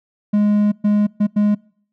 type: tone bursts at uneven times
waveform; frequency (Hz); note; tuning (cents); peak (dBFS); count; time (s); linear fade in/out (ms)
triangle; 207.7; G#3; 0; -10; 4; 0.33-0.72 / 0.84-1.07 / 1.2-1.27 / 1.36-1.55; 10
effects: noise-tail reverb RT60 0.6 s tail -26 dB re dry